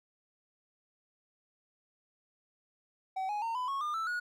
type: tone with pitch steps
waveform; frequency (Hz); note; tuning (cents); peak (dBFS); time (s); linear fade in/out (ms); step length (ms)
triangle; 760 / 833.6 / 914.3 / 1002.8 / 1099.9 / 1206.4 / 1323.2 / 1451.4; F#5 / G#5 / A#5 / B5 / C#6 / D6 / E6 / F#6; +46 / +6 / -34 / +26 / -14 / +46 / +6 / -34; -30; 3.16-4.2; 10; 130
effects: none